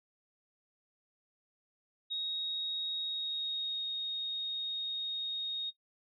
sine tone with pitch glide, 3766 to 3729 Hz, A#7 to A#7, +17 to 0 cents, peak -33 dBFS, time 2.1-5.71 s, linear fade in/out 20 ms, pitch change -17 cents, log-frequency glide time 2.99-3.85 s, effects noise-tail reverb RT60 0.1 s tail -18 dB re dry

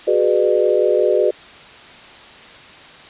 sine chord, G# half-diminished seventh, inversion third, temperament equal with one note detuned, 370 / 415.3 / 493.9 / 601.8 Hz, F#4 / G#4 / B4 / D5, 0 / 0 / 0 / +42 cents, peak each -18 dBFS, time 0.07-1.31 s, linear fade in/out 10 ms, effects white hiss -40 dBFS RMS until 3.09 s + resampled to 8000 Hz

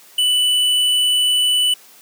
triangle tone with tanh clipping, 2978 Hz, F#7, 11 cents sharp, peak -15 dBFS, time 0.18-1.74 s, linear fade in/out 5 ms, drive 15 dB, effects white hiss -46 dBFS RMS until 2.01 s + high-pass 200 Hz 12 dB/octave

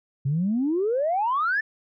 sine exponential sweep, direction up, 130.2 to 1800 Hz, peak -20 dBFS, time 0.25-1.61 s, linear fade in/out 10 ms, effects tanh soft clip ceiling -16 dBFS

